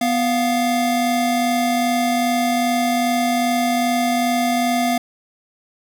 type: tone pair together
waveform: square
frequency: 247 / 698.5 Hz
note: B3 / F5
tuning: 0 / 0 cents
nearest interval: octave + tritone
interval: 1800 cents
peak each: -20 dBFS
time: 0.01-4.98 s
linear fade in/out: 5 ms
effects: none